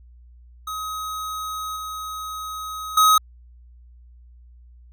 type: tone with level steps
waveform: square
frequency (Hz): 1266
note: D#6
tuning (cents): +30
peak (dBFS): -28 / -30 / -13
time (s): 0.67-3.18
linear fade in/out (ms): 5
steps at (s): 1.76 / 2.97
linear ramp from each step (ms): 5
effects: added 60 Hz sine -45 dBFS peak until 4.92 s